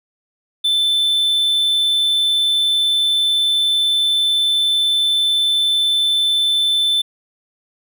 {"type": "tone", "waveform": "triangle", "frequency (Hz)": 3529, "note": "A7", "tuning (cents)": 4, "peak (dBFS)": -12, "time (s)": [0.64, 7.02], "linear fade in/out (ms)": 10, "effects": []}